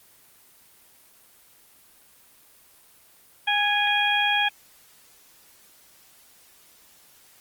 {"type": "harmonic tone with a mistuned harmonic", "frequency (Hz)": 821, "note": "G#5", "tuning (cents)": -20, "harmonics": [1, 2, 3, 4], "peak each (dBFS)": [-25, -25, -25, -25], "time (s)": [3.47, 4.49], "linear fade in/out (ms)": 10, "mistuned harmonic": 2, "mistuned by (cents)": 23, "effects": ["white hiss -55 dBFS RMS until 7.4 s", "Opus 24 kbps"]}